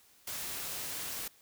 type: noise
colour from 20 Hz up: white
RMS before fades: -39 dBFS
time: 0.27-1.28 s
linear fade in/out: 5 ms
effects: white hiss -63 dBFS RMS until 1.41 s